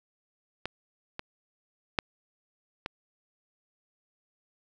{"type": "clicks", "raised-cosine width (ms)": 0.3, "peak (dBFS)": [-16, -19, -8, -17], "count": 4, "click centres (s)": [0.656, 1.194, 1.988, 2.861], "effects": []}